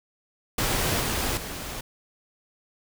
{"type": "noise with level steps", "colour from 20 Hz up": "pink", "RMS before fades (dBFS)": [-25, -27, -35], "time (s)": [0.58, 1.81], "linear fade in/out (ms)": 5, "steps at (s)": [1, 1.37], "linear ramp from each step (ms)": 2, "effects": []}